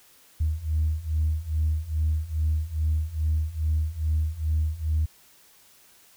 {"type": "beating tone pair", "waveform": "sine", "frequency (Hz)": [76.6, 79], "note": ["D#2", "D#2"], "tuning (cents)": [-27, 27], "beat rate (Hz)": 2.4, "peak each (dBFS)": [-26, -24], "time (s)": [0.4, 5.06], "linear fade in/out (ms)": 10, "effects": ["tanh soft clip ceiling -16 dBFS", "white hiss -56 dBFS RMS until 6.16 s"]}